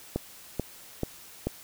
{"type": "click train", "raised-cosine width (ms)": 2, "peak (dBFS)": -14, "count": 4, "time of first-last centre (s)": [0.16, 1.47], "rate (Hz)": 2.29, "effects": ["white hiss -49 dBFS RMS until 1.63 s"]}